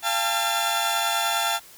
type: tone cluster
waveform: sawtooth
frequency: 688 / 805 / 894 / 1366 / 3477 Hz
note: F5 / G5 / A5 / F6 / A7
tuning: -26 / +46 / +27 / -39 / -21 cents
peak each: -25 dBFS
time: 0.02-1.6 s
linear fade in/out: 50 ms
effects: white hiss -48 dBFS RMS until 1.77 s